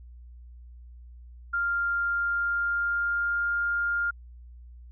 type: tone with pitch glide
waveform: sine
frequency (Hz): 1396.9 to 1405.8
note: F6 to F6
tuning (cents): 0 to +11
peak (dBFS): -24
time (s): 1.53-4.11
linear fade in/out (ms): 10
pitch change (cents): +11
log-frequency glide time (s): 1.95-3.51
effects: added 60 Hz sine -44 dBFS peak until 4.91 s